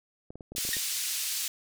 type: clicks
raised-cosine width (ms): 2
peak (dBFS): -29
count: 9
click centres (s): 0.305 / 0.356 / 0.408 / 0.52 / 0.551 / 0.582 / 0.651 / 0.69 / 0.768
type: band-pass noise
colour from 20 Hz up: white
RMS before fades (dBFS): -32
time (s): 0.56-1.48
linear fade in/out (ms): 2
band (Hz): 2800 to 11000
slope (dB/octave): 12
type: tone with exponential decay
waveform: sawtooth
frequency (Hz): 1850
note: A#6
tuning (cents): -14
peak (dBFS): -23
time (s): 0.73-0.81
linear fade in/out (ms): 2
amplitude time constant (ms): 16
effects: none